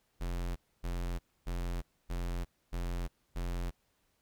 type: tone bursts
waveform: square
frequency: 43.65 Hz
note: F1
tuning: in tune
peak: -34 dBFS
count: 6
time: 0.2-3.71 s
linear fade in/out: 20 ms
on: 360 ms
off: 270 ms
effects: pink hiss -75 dBFS RMS until 4.21 s